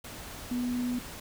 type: tone in noise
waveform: sine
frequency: 245.9 Hz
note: B3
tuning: 7 cents flat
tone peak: -28 dBFS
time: 0.51-0.99 s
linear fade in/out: 5 ms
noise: pink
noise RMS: -43 dBFS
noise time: 0.04-1.2 s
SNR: +12 dB
effects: none